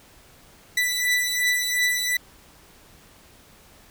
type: beating tone pair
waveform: sawtooth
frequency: 1975.5 / 1978.3 Hz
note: B6 / B6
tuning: 0 / +2 cents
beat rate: 2.8 Hz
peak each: -22 / -19 dBFS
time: 0.77-2.17 s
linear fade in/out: 5 ms
effects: pink hiss -52 dBFS RMS until 3.9 s